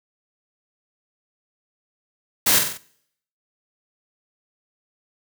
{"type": "noise with echo", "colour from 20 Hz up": "white", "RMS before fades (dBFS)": -17, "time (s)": [2.46, 2.59], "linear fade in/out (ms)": 10, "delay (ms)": 47, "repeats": 4, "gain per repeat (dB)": -5, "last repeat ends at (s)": 2.778, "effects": ["noise-tail reverb RT60 0.7 s tail -22 dB re dry", "high-pass 80 Hz 12 dB/octave"]}